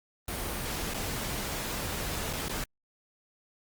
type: noise with dropouts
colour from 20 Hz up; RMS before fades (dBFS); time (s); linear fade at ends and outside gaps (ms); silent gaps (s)
pink; -34; 0.28-2.64; 2; 0.938-0.943 / 2.33-2.334 / 2.484-2.495
effects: Opus 32 kbps